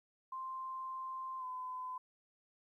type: tone with pitch glide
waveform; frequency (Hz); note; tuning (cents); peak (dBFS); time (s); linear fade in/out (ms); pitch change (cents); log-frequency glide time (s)
sine; 1046.5 to 1015.5; C6 to B5; 0 to +48; -40; 0.32-1.98; 5; -52; 1.39-1.44
effects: 13-bit